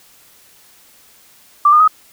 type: tone with pitch steps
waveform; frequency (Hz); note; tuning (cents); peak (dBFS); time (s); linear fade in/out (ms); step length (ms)
sine; 1174.7 / 1217.5 / 1261.9; D6 / D#6 / D#6; 0 / -38 / +24; -6; 1.65-1.878; 5; 76
effects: white hiss -48 dBFS RMS until 2.12 s